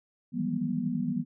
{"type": "tone cluster", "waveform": "sine", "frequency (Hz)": [156.5, 165.6, 189.2, 202, 242.8], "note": ["D#3", "E3", "F#3", "G#3", "B3"], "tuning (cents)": [10, 8, 39, -48, -29], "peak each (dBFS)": [-39, -35, -35, -35, -30], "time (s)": [0.32, 1.25], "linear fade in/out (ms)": 50, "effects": []}